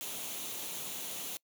white noise with comb filter, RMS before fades -40 dBFS, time 0.01-1.37 s, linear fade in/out 0 ms, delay 0.3 ms, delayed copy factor +0.5, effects noise-tail reverb RT60 0.1 s tail -25 dB re dry + high-pass 150 Hz 12 dB/octave

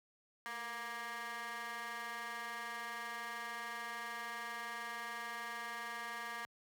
20% pulse ring-modulated tone, 233.1 Hz, A#3, in tune, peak -34 dBFS, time 0.46-6.45 s, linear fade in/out 0 ms, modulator 1410 Hz, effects high-pass 80 Hz 12 dB/octave

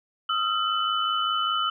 sine tone cluster, 1257 / 1362 / 3001 Hz, D#6 / F6 / F#7, +17 / -44 / +24 cents, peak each -27 dBFS, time 0.29-1.7 s, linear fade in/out 5 ms, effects none

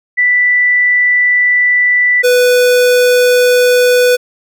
sine / square tone pair in turn, 1975.5 / 495 Hz, B6 / B4, 0 / +4 cents, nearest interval 2 octaves, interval 2396 cents, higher first, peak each -7 dBFS, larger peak neither, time 0.17-2.23 / 2.23-4.17 s, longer first, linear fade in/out 20 ms, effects none

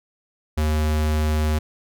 square tone, 76.8 Hz, D#2, 22 cents flat, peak -19 dBFS, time 0.57-1.59 s, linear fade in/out 10 ms, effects none

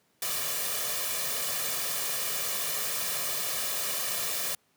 white noise with comb filter, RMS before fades -31 dBFS, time 0.22-4.55 s, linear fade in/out 2 ms, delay 1.7 ms, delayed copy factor +0.65, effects pink hiss -69 dBFS RMS until 4.76 s + high-pass 150 Hz 12 dB/octave

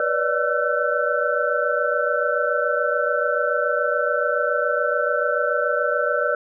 sine tone cluster, 488.4 / 575 / 602 / 1343 / 1516 Hz, B4 / D5 / D5 / E6 / F#6, -19 / -37 / +43 / +32 / +42 cents, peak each -25 dBFS, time 0-6.35 s, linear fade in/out 2 ms, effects none

